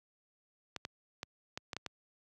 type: clicks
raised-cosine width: 0.2 ms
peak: -21 dBFS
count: 7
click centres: 0.763 / 0.851 / 1.231 / 1.575 / 1.732 / 1.766 / 1.863 s
effects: high-pass 80 Hz 12 dB/octave